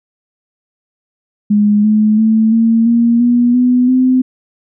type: tone with pitch steps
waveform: sine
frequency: 207.7 / 214 / 220.6 / 227.3 / 234.2 / 241.4 / 248.7 / 256.3 Hz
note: G#3 / A3 / A3 / A#3 / A#3 / B3 / B3 / C4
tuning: 0 / -48 / +5 / -43 / +8 / -39 / +12 / -36 cents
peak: -7 dBFS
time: 1.5-4.22 s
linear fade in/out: 10 ms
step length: 340 ms
effects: none